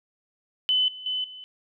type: tone with level steps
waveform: sine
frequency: 3020 Hz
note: F#7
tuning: 35 cents sharp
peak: -19 / -37 / -25 / -39 dBFS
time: 0.69-1.44 s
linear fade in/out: 0 ms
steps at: 0.88 / 1.06 / 1.24 s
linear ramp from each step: 2 ms
effects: none